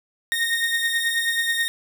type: beating tone pair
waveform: 30% pulse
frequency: 1848 / 1857.3 Hz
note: A#6 / A#6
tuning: -16 / -7 cents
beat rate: 9.3 Hz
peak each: -19 / -24 dBFS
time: 0.32-1.68 s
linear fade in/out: 0 ms
effects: none